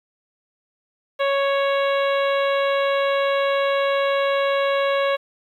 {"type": "harmonic tone", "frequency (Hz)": 554.4, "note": "C#5", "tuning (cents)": 0, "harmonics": [1, 2, 3, 4, 5, 6, 7], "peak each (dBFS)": [-19, -25, -29, -31, -33, -35, -36], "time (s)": [1.19, 5.17], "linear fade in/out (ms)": 20, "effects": ["9-bit"]}